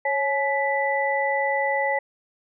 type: tone cluster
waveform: sine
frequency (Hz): 551 / 850 / 1980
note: C#5 / G#5 / B6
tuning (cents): -11 / +40 / +4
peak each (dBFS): -25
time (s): 0.05-1.99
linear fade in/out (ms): 5
effects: none